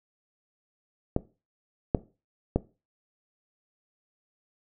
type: clicks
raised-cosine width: 2 ms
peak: -10 / -7 / -9 dBFS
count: 3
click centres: 1.164 / 1.948 / 2.56 s
effects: noise-tail reverb RT60 0.3 s tail -18 dB re dry